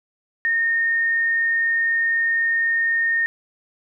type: tone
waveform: sine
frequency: 1836 Hz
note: A#6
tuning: 27 cents flat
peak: -17 dBFS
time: 0.45-3.26 s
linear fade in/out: 0 ms
effects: none